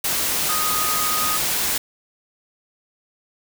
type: tone in noise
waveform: sine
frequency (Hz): 1244.5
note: D#6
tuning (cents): 0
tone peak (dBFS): -24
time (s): 0.49-1.37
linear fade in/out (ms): 5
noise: white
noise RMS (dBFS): -22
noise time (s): 0.04-1.78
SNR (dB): -5
effects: none